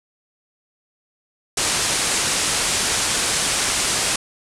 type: low-pass noise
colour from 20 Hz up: white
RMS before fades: -21 dBFS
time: 1.57-4.16 s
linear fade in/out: 5 ms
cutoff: 9800 Hz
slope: 48 dB/octave
effects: none